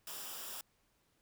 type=noise with comb filter; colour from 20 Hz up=white; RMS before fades=-45 dBFS; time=0.07-0.61 s; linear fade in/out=2 ms; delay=0.47 ms; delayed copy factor=-0.6; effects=pink hiss -75 dBFS RMS until 1.21 s